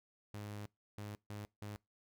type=tone bursts at uneven times; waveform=sawtooth; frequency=103.83 Hz; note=G#2; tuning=in tune; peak=-40 dBFS; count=4; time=0.34-0.66 / 0.98-1.15 / 1.3-1.45 / 1.62-1.76 s; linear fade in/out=0 ms; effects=noise-tail reverb RT60 0.2 s tail -24 dB re dry